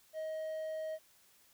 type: tone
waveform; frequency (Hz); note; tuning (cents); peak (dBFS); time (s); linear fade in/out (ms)
triangle; 630; D#5; +21; -35; 0.13-0.99; 50
effects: white hiss -66 dBFS RMS until 1.53 s